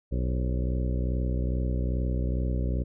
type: harmonic tone with a mistuned harmonic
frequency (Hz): 62.4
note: B1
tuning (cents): +19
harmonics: 1 / 2 / 3 / 4 / 5 / 6 / 7 / 8 / 9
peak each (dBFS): -26 / -32 / -36 / -38 / -40 / -42 / -43 / -44 / -45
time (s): 0.11-2.84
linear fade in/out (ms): 20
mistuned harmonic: 8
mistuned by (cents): +80
effects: none